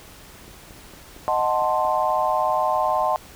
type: click train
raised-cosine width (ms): 2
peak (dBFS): -30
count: 7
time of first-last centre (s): 0.48-1.85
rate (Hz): 4.38
type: chord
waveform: sine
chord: D# diminished seventh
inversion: none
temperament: equal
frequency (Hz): 622.3 / 740 / 880 / 1046.5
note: D#5 / F#5 / A5 / C6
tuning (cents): 0 / 0 / 0 / 0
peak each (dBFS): -24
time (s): 1.28-3.16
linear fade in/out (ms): 0
effects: pink hiss -45 dBFS RMS until 3.35 s